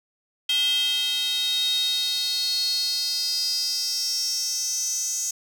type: tone with high-pass filter sweep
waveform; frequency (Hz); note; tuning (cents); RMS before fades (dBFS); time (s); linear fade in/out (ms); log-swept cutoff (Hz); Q
square; 288.9; D4; -28; -25; 0.49-5.31; 5; 3100 to 6500; 9.3
effects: none